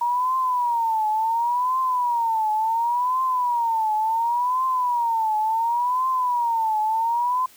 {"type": "tone with vibrato", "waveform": "sine", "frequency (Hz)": 944, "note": "A#5", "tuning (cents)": 22, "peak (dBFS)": -19, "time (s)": [0.01, 7.46], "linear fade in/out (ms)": 5, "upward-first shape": "triangle", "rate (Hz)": 0.7, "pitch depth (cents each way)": 180, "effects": ["white hiss -51 dBFS RMS until 7.56 s"]}